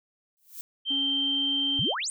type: noise with exponential growth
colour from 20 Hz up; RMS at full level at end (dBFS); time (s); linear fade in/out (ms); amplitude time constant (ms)
violet; -35; 0.37-0.61; 0; 51
type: tone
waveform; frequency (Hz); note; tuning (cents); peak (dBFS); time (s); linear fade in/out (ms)
sine; 3136; G7; 0; -24; 0.85-1.95; 50
type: tone with pitch glide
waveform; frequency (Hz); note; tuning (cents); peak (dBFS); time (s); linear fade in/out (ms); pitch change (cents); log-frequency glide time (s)
triangle; 276.1 to 278; C#4 to C#4; -7 to +5; -31; 0.9-1.8; 10; +12; 1.05-1.5
type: exponential sweep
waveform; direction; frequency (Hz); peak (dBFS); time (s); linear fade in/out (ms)
sine; up; 100 to 9420; -28; 1.79-2.1; 0
effects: none